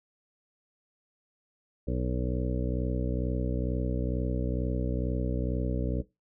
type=harmonic tone; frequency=62.2 Hz; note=B1; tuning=13 cents sharp; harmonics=1 / 2 / 3 / 4 / 5 / 7 / 8 / 9; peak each=-31 / -34 / -36 / -37 / -38 / -39 / -40 / -41 dBFS; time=1.87-6.02 s; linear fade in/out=10 ms; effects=noise-tail reverb RT60 0.2 s tail -17 dB re dry